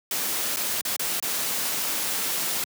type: noise with dropouts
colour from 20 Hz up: white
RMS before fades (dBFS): -27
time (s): 0.11-2.64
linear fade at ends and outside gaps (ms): 2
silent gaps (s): 0.562-0.569 / 0.812-0.851 / 0.964-0.994 / 1.2-1.225
effects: high-pass 150 Hz 12 dB/octave